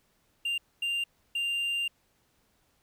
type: tone bursts at uneven times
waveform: triangle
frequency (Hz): 2790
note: F7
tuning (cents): -2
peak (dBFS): -26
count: 3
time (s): 0.45-0.58 / 0.82-1.04 / 1.35-1.88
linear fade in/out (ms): 5
effects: pink hiss -70 dBFS RMS until 2.82 s